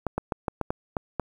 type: clicks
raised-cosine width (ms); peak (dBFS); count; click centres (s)
1; -12; 8; 0.067 / 0.18 / 0.322 / 0.482 / 0.613 / 0.705 / 0.968 / 1.197
effects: 8-bit